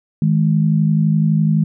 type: tone pair together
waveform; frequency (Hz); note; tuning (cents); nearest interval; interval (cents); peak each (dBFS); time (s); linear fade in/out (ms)
sine; 158.85 / 210.7; D#3 / G#3; +36 / +25; perfect fourth; 489; -13 / -17; 0.22-1.64; 2
effects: none